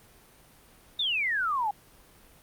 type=exponential sweep; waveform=sine; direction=down; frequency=3729 to 795 Hz; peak=-25 dBFS; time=0.99-1.71 s; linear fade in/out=5 ms; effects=pink hiss -56 dBFS RMS until 2.42 s + Opus 32 kbps